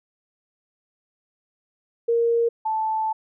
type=tone pair in turn; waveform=sine; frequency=466.2 / 876.5 Hz; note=A#4 / A5; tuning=0 / -7 cents; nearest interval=major seventh; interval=1093 cents; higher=second; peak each=-17 / -21 dBFS; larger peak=first; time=2.08-2.49 / 2.65-3.13 s; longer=second; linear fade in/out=10 ms; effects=none